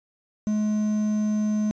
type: tone with quantisation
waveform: triangle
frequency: 212.4 Hz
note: G#3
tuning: 39 cents sharp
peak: -19 dBFS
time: 0.47-1.71 s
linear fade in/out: 0 ms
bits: 7
effects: resampled to 16000 Hz